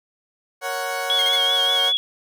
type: chord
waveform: 20% pulse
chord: F# major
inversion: first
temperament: equal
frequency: 466.2 / 554.4 / 740 Hz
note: A#4 / C#5 / F#5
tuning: 0 / 0 / 0 cents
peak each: -28 / -23 / -22 dBFS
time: 0.61-1.93 s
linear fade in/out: 50 ms
type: tone with vibrato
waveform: sine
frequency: 3306 Hz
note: G#7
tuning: 9 cents flat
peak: -17 dBFS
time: 1.1-1.97 s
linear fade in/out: 0 ms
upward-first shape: triangle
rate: 5.2 Hz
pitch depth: 65 cents each way
type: tone bursts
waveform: sawtooth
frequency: 2146 Hz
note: C7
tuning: 43 cents sharp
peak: -24 dBFS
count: 3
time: 1.19-1.357 s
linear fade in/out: 0 ms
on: 27 ms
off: 43 ms
effects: none